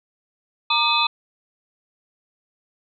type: tone cluster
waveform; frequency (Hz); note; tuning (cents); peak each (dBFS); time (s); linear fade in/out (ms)
sine; 931 / 1201 / 2546 / 3534 / 4005; A#5 / D6 / D#7 / A7 / B7; -2 / +38 / +39 / +7 / +23; -23; 0.7-1.07; 5
effects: none